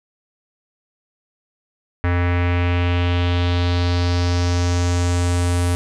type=tone with low-pass filter sweep; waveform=square; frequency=87.9 Hz; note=F2; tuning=12 cents sharp; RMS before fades=-18 dBFS; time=2.04-5.75 s; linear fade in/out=0 ms; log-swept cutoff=1900 to 10000 Hz; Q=2.6; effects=none